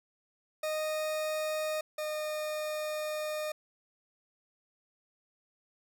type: tone pair in turn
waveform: 40% pulse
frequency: 619 / 611.5 Hz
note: D#5 / D#5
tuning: -9 / -30 cents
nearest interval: unison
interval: 21 cents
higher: first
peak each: -30 / -32 dBFS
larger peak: first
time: 0.63-1.81 / 1.98-3.52 s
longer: second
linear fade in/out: 5 ms
effects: none